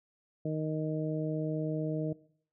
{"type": "harmonic tone", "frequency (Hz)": 155.56, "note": "D#3", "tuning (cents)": 0, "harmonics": [1, 2, 3, 4], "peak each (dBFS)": [-33, -36, -38, -39], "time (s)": [0.45, 2.13], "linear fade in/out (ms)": 5, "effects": ["noise-tail reverb RT60 0.6 s tail -21 dB re dry"]}